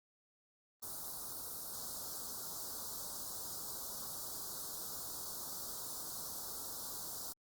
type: band-stop noise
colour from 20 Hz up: white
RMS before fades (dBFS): -44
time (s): 0.82-7.33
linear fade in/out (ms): 10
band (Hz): 1400 to 4000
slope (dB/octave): 48
effects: Opus 24 kbps